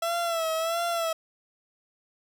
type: tone with vibrato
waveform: 30% pulse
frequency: 664 Hz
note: E5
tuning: 12 cents sharp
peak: -23 dBFS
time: 0.02-1.13 s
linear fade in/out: 5 ms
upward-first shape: sine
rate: 1.5 Hz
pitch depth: 61 cents each way
effects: none